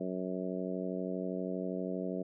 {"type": "harmonic tone", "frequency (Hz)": 92.5, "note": "F#2", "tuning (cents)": 0, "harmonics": [2, 3, 4, 5, 6, 7], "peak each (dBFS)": [-38, -40, -41, -42, -43, -43], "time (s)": [0, 2.23], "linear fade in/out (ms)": 10, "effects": []}